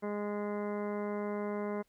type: harmonic tone with a mistuned harmonic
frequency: 206.6 Hz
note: G#3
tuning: 9 cents flat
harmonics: 1 / 2 / 3 / 4 / 5 / 6 / 7 / 8 / 9 / 10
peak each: -37 / -37 / -41 / -48 / -45 / -53 / -52 / -59 / -59 / -53 dBFS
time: 0.02-1.83 s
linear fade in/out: 20 ms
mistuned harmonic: 8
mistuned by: +29 cents
effects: pink hiss -74 dBFS RMS until 1.88 s